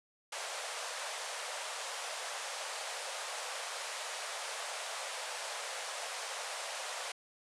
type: band-pass noise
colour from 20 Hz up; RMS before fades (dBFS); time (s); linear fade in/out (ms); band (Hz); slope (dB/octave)
pink; -41; 0.32-7.12; 5; 510 to 10000; 48
effects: none